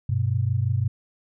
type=tone pair together; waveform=sine; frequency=98.3 / 124.12 Hz; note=G2 / B2; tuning=+5 / +9 cents; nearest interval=major third; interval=404 cents; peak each=-23 dBFS; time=0.09-0.88 s; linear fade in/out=5 ms; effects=none